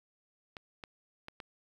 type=clicks; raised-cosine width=0.3 ms; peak=-27 dBFS; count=4; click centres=0.568 / 0.838 / 1.284 / 1.402 s; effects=9-bit